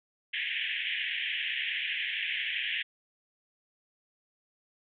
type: band-pass noise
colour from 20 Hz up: white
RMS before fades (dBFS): -33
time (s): 0.33-2.83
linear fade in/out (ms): 10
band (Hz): 1700 to 3300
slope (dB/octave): 96
effects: none